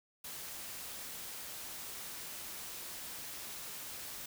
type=noise; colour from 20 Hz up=white; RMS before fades=-45 dBFS; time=0.24-4.26 s; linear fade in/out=5 ms; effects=none